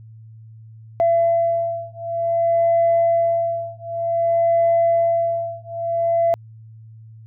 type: beating tone pair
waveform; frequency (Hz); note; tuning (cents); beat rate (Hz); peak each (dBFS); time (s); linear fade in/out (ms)
sine; 674 / 674.54; E5 / E5; +38 / +40; 0.54; -18; 1-6.34; 0
effects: tanh soft clip ceiling -9 dBFS + added 111 Hz sine -39 dBFS peak until 7.26 s